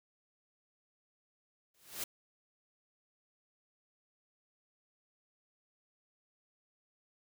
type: noise with exponential growth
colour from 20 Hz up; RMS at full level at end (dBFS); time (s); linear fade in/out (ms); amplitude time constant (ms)
white; -35; 1.74-2.04; 5; 64
effects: none